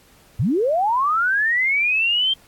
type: linear sweep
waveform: sine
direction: up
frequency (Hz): 85.7 to 3183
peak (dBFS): -16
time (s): 0.39-2.34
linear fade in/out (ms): 10
effects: pink hiss -53 dBFS RMS until 2.47 s + AAC 64 kbps